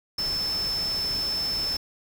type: tone in noise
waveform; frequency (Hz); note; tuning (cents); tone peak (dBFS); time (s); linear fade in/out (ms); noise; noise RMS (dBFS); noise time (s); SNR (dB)
sine; 5274; E8; 0; -25; 0.18-1.77; 5; pink; -37; 0.18-1.77; +9
effects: none